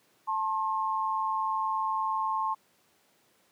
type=tone pair together; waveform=sine; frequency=880 / 1071.6 Hz; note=A5 / C6; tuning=0 / +41 cents; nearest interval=minor third; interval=341 cents; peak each=-30 / -29 dBFS; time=0.27-2.55 s; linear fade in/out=20 ms; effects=pink hiss -66 dBFS RMS until 3.51 s + high-pass 200 Hz 12 dB/octave